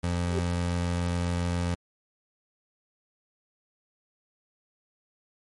25% pulse tone, 87.31 Hz, F2, in tune, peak -22 dBFS, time 0.03-1.75 s, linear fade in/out 10 ms
sine tone with exponential growth, 392 Hz, G4, in tune, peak -24 dBFS, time 0.22-0.39 s, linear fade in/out 0 ms, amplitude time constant 35 ms
effects MP3 48 kbps

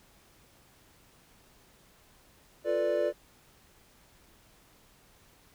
triangle chord, B half-diminished seventh, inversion second, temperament equal, 349.2 / 440 / 493.9 / 587.3 Hz, F4 / A4 / B4 / D5, 0 / 0 / 0 / 0 cents, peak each -32 / -32 / -31 / -26 dBFS, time 2.64-3.13 s, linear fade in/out 50 ms, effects pink hiss -61 dBFS RMS until 5.54 s

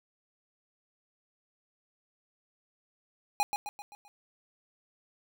square tone with echo, 823 Hz, G#5, 16 cents flat, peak -24 dBFS, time 3.4-3.43 s, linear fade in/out 0 ms, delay 130 ms, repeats 5, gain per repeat -6 dB, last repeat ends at 4.08 s, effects none

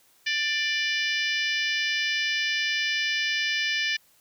harmonic tone with a mistuned harmonic, 590 Hz, D5, 8 cents sharp, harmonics 3 / 4 / 5 / 6 / 7 / 8 / 9 / 10, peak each -28 / -29 / -31 / -35 / -39 / -35 / -37 / -42 dBFS, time 0.26-3.97 s, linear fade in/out 10 ms, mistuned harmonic 8, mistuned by +43 cents, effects white hiss -61 dBFS RMS until 4.2 s

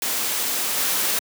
white noise with level steps, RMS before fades -24 / -22 dBFS, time 0.02-1.19 s, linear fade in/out 2 ms, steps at 0.77 s, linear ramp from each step 2 ms, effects high-pass 200 Hz 12 dB/octave

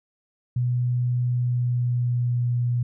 sine tone with pitch glide, 123.2 to 121.43 Hz, B2 to B2, -4 to -29 cents, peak -20 dBFS, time 0.56-2.83 s, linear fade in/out 5 ms, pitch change -25 cents, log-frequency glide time 1.26-2.51 s, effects none

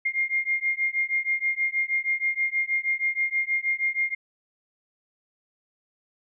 sine beating tone pair, 2118 / 2124.3 Hz, C7 / C7, +21 / +26 cents, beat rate 6.3 Hz, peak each -26 / -26 dBFS, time 0.05-4.15 s, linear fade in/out 10 ms, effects none

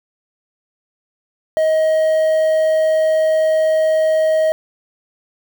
triangle tone with quantisation, 631 Hz, D#5, 24 cents sharp, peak -10 dBFS, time 1.57-4.52 s, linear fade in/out 0 ms, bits 6, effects none

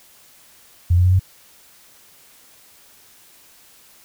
sine tone with pitch steps, 87.31 / 89.35 / 91.44 / 93.58 Hz, F2 / F2 / F#2 / F#2, 0 / +40 / -20 / +20 cents, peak -11 dBFS, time 0.9-1.196 s, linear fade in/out 10 ms, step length 74 ms, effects white hiss -50 dBFS RMS until 4.04 s

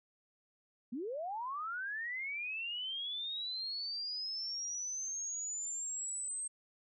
sine linear sweep, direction up, 217.3 to 8372 Hz, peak -37 dBFS, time 0.92-6.48 s, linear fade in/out 10 ms, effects none

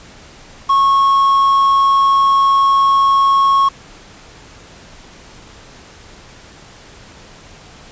triangle tone with quantisation, 1097 Hz, C#6, 18 cents flat, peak -7 dBFS, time 0.69-3.69 s, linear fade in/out 10 ms, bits 5, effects pink hiss -40 dBFS RMS until 7.91 s + resampled to 16000 Hz

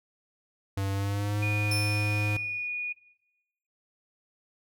square tone with pitch glide, 98 to 104.43 Hz, G2 to G#2, 0 to +10 cents, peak -28 dBFS, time 0.77-2.37 s, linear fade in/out 5 ms, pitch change +110 cents, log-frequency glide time 0.92-1.41 s
sine tone, 2455 Hz, D#7, 24 cents flat, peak -29 dBFS, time 1.42-2.93 s, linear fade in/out 10 ms
sawtooth tone with exponential decay, 5330 Hz, E8, 18 cents sharp, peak -26 dBFS, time 1.71-2.68 s, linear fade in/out 5 ms, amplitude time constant 210 ms
effects noise-tail reverb RT60 0.9 s tail -19 dB re dry

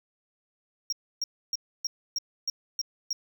triangle tone bursts, 5588 Hz, F8, in tune, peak -25 dBFS, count 8, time 0.9-3.13 s, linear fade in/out 2 ms, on 25 ms, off 290 ms, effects none

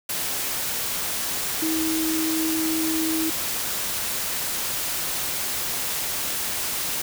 sine tone in noise, 320 Hz, D#4, 49 cents sharp, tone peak -23 dBFS, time 1.62-3.3 s, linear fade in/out 5 ms, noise white, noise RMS -27 dBFS, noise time 0.09-7.02 s, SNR +1 dB, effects none

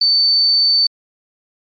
sine tone, 4538 Hz, C#8, 40 cents sharp, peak -10 dBFS, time 0.01-0.87 s, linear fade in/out 5 ms, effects MP3 48 kbps

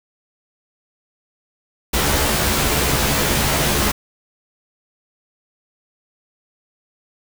pink noise with comb filter, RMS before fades -18 dBFS, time 1.93-3.92 s, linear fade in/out 10 ms, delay 14 ms, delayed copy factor +0.75, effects none

